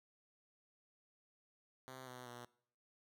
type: tone with pitch steps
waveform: 5% pulse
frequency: 130 / 125.5 / 121.15 Hz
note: C3 / B2 / B2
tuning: -11 / +28 / -33 cents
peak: -39 dBFS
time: 1.88-2.45 s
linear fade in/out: 0 ms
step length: 190 ms
effects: noise-tail reverb RT60 0.6 s tail -21 dB re dry